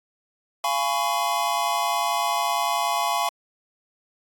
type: chord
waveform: square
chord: C# dominant seventh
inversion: first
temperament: just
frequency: 693 / 831.5 / 997.9 / 1108.7 Hz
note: E#5 / G#5 / B5 / C#6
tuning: -14 / +2 / +18 / 0 cents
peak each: -28 dBFS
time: 0.64-3.29 s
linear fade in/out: 2 ms
effects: AAC 64 kbps